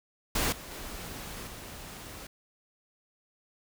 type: noise with level steps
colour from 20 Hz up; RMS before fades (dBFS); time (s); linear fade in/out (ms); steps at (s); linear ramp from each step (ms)
pink; -28 / -44 / -41 / -44; 0.35-2.27; 5; 0.52 / 0.71 / 1.47; 5
effects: none